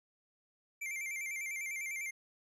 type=tone with vibrato; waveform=square; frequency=2217 Hz; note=C#7; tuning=in tune; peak=-38 dBFS; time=0.81-2.11 s; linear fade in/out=10 ms; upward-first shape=square; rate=10 Hz; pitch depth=83 cents each way; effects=low-pass 12000 Hz 12 dB/octave